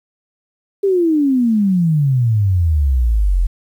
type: exponential sweep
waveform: sine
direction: down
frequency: 405.4 to 41.2 Hz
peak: -11 dBFS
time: 0.83-3.47 s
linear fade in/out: 10 ms
effects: 8-bit